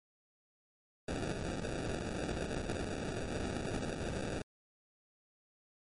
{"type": "noise with sample-and-hold", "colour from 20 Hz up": "violet", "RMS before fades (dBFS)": -38, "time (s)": [1.08, 4.42], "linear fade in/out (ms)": 5, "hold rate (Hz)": 1050, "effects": ["MP3 48 kbps"]}